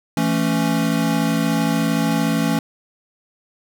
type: chord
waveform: square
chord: A major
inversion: second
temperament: equal with one note detuned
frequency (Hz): 166.73 / 220 / 277.2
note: E3 / A3 / C#4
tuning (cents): +20 / 0 / 0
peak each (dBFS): -22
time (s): 0.17-2.59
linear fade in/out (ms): 2
effects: none